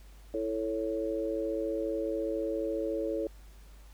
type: chord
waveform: sine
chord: A major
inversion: second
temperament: equal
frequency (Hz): 329.6 / 440 / 554.4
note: E4 / A4 / C#5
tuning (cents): 0 / 0 / 0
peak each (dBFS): -34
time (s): 0.34-3.27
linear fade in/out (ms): 2
effects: added 50 Hz sine -49 dBFS peak until 3.93 s + pink hiss -61 dBFS RMS until 3.93 s